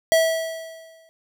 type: tone with exponential decay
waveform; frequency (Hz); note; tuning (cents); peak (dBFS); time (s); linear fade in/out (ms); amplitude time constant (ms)
square; 651; E5; -22; -13; 0.12-1.09; 0; 210
effects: none